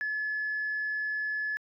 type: tone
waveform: sine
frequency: 1715 Hz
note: A6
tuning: 45 cents flat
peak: -28 dBFS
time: 0.01-1.57 s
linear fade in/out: 0 ms
effects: tanh soft clip ceiling -25 dBFS